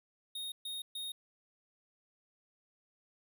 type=tone bursts; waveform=square; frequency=3716 Hz; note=A#7; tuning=6 cents flat; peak=-39 dBFS; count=3; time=0.35-1.12 s; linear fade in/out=5 ms; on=170 ms; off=130 ms; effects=none